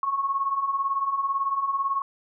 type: beating tone pair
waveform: sine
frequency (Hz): 1083 / 1101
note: C#6 / C#6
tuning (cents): -41 / -12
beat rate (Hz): 18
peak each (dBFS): -30 / -24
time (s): 0.03-2.02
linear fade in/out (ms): 2
effects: none